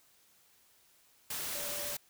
sine tone in noise, 581 Hz, D5, 19 cents flat, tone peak -44 dBFS, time 1.55-1.95 s, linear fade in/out 5 ms, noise white, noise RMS -38 dBFS, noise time 1.3-1.97 s, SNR -9 dB, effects white hiss -66 dBFS RMS until 2.09 s

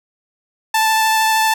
sawtooth tone with vibrato, 880 Hz, A5, in tune, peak -9 dBFS, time 0.74-1.54 s, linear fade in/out 5 ms, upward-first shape sine, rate 13 Hz, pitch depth 9 cents each way, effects none

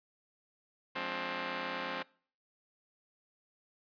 5% pulse chord, D half-diminished seventh, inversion first, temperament just, 176.2 / 211.4 / 264.3 / 293.7 Hz, F3 / Ab3 / C4 / D4, +16 / +31 / +18 / 0 cents, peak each -32 / -33 / -28 / -34 dBFS, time 0.95-2.03 s, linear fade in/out 10 ms, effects noise-tail reverb RT60 0.5 s tail -24 dB re dry + resampled to 11025 Hz

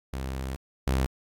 sawtooth tone pair in turn, 66 / 65.68 Hz, C2 / C2, +16 / +7 cents, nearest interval unison, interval 9 cents, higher first, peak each -27 / -19 dBFS, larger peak second, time 0.13-0.56 / 0.87-1.06 s, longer first, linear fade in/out 0 ms, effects AAC 48 kbps

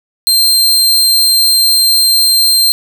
sawtooth tone, 4162 Hz, C8, 10 cents flat, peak -4 dBFS, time 0.27-2.72 s, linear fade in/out 0 ms, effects none

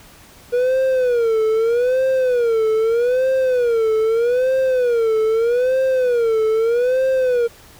triangle tone with vibrato, 479.8 Hz, A#4, 50 cents sharp, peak -12 dBFS, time 0.52-7.48 s, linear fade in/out 20 ms, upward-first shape sine, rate 0.8 Hz, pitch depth 160 cents each way, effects pink hiss -45 dBFS RMS until 7.79 s

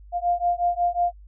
sine beating tone pair, 698.5 / 704 Hz, F5 / F5, 0 / +14 cents, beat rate 5.5 Hz, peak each -23 dBFS, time 0.12-1.13 s, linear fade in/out 50 ms, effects added 50 Hz sine -43 dBFS peak until 1.27 s

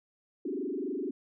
sine tone with frequency modulation, 329.6 Hz, E4, in tune, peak -31 dBFS, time 0.45-1.11 s, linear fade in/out 5 ms, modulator 23.8 Hz, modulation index 3.1, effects none

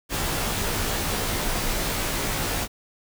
pink noise with comb filter, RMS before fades -26 dBFS, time 0.09-2.68 s, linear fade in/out 50 ms, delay 16 ms, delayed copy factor -0.85, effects none

